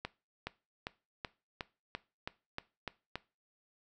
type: accelerating click train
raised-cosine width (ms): 0.3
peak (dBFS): -21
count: 10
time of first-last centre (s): 0.05-3.156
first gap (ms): 420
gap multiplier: 0.95
effects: noise-tail reverb RT60 0.3 s tail -19 dB re dry